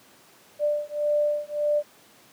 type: beating tone pair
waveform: sine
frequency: 591 / 592.7 Hz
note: D5 / D5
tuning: +11 / +16 cents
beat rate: 1.7 Hz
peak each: -25 dBFS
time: 0.59-1.83 s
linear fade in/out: 50 ms
effects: pink hiss -54 dBFS RMS until 2.32 s + high-pass 200 Hz 12 dB/octave